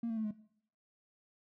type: tone with pitch steps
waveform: triangle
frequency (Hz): 232.1 / 225.2 / 218.6 / 212.1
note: A#3 / A3 / A3 / G#3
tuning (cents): -7 / +40 / -11 / +37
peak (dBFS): -30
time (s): 0.03-0.31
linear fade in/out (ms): 5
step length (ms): 70
effects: noise-tail reverb RT60 0.6 s tail -19 dB re dry + tanh soft clip ceiling -30 dBFS